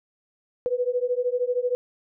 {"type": "beating tone pair", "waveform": "sine", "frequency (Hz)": [487.7, 500.7], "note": ["B4", "B4"], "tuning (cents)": [-22, 24], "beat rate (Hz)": 13, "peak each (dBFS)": [-25, -25], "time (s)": [0.66, 1.75], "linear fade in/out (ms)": 0, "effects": []}